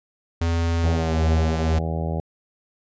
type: tone with pitch glide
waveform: square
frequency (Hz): 83.8 to 79.1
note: E2 to D#2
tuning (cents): +29 to +29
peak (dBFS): -20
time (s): 0.41-1.79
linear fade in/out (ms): 5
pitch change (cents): -100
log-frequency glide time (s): 0.94-1.14
type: harmonic tone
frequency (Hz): 81.1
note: E2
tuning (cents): -28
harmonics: 1 / 2 / 3 / 4 / 5 / 6 / 7 / 8 / 9 / 10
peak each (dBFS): -26 / -27 / -36 / -38 / -35 / -37 / -35 / -39 / -37 / -39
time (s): 0.84-2.2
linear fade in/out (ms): 0
effects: resampled to 16000 Hz